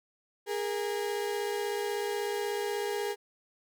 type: tone pair together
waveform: 35% pulse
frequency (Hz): 409.9 / 466.2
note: G#4 / A#4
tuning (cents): -23 / 0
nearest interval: major second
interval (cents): 223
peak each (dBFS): -30 / -34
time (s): 0.46-3.16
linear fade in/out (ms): 50
effects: none